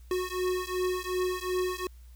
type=beating tone pair; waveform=square; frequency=365 / 367.7 Hz; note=F#4 / F#4; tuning=-24 / -11 cents; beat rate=2.7 Hz; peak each=-32 / -32 dBFS; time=0.11-1.87 s; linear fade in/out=2 ms; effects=added 60 Hz sine -47 dBFS peak until 2.15 s + white hiss -65 dBFS RMS until 2.15 s